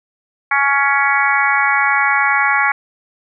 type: harmonic tone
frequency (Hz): 279.2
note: C#4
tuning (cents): +13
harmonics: 3 / 4 / 5 / 6 / 7 / 8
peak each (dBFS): -19 / -19 / -19 / -19 / -19 / -19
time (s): 0.51-2.72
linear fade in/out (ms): 5
effects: none